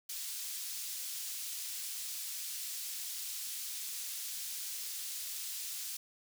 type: high-pass noise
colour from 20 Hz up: pink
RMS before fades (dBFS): -41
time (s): 0.09-5.97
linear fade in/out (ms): 5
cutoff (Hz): 4800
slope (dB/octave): 12
effects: none